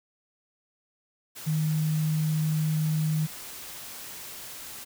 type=tone in noise; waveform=sine; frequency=155.56 Hz; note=D#3; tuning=in tune; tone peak=-23 dBFS; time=1.46-3.27 s; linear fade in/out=20 ms; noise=white; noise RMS=-41 dBFS; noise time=1.35-4.85 s; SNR=+15 dB; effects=none